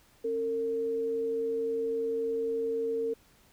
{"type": "tone pair together", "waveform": "sine", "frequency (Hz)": [271.1, 455.9], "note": ["C#4", "A#4"], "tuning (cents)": [-38, -39], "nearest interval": "major sixth", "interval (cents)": 899, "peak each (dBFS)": [-40, -28], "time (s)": [0.24, 3.14], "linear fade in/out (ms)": 10, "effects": ["pink hiss -62 dBFS RMS until 3.52 s"]}